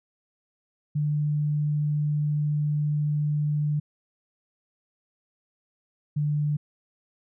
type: tone pair in turn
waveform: sine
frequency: 148.8 / 148.21 Hz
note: D3 / D3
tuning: +23 / +16 cents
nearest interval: unison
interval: 7 cents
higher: first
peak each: -22 dBFS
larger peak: neither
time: 0.95-3.8 / 6.16-6.57 s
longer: first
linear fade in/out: 10 ms
effects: none